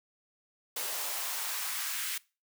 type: noise with high-pass filter sweep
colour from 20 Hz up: white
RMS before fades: -35 dBFS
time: 0.76-2.18 s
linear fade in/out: 5 ms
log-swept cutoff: 460 to 1800 Hz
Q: 1.4
effects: noise-tail reverb RT60 0.3 s tail -22 dB re dry